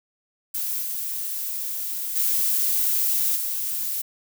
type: noise with level steps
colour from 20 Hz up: violet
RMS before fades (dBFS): -27 / -29 / -22 / -27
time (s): 0.54-4.02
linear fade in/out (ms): 10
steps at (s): 0.81 / 2.15 / 3.35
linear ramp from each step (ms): 20
effects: none